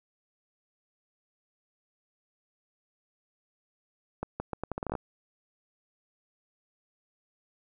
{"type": "accelerating click train", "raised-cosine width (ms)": 1, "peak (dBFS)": -18, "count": 12, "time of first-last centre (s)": [4.23, 4.952], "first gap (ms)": 170, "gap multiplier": 0.78, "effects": []}